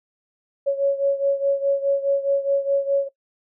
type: beating tone pair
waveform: sine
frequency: 554.4 / 559.2 Hz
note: C#5 / C#5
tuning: 0 / +15 cents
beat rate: 4.8 Hz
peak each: -19 / -23 dBFS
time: 0.66-3.09 s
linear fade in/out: 20 ms
effects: noise-tail reverb RT60 0.1 s tail -19 dB re dry